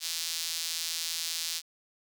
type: tone with high-pass filter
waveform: sawtooth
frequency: 164.81 Hz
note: E3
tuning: in tune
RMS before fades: -34 dBFS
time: 0-1.62 s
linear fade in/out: 50 ms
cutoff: 4400 Hz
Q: 1.6
effects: none